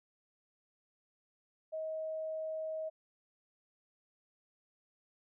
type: tone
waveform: sine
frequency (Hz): 633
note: D#5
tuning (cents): +30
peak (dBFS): -36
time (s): 1.72-2.9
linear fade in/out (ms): 20
effects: none